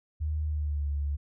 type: tone with pitch glide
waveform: sine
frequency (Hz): 76.6 to 71.88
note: D#2 to D2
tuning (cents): -27 to -37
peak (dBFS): -27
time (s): 0.2-1.17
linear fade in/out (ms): 20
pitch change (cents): -110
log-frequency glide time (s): 0.45-0.87
effects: none